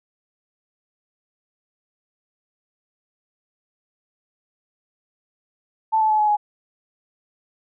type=tone with pitch steps; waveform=sine; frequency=881 / 869.4 / 857.9 / 846.6 / 835.4 Hz; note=A5 / A5 / A5 / G#5 / G#5; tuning=+2 / -21 / -44 / +33 / +10 cents; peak=-15 dBFS; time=5.92-6.37 s; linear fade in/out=20 ms; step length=90 ms; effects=none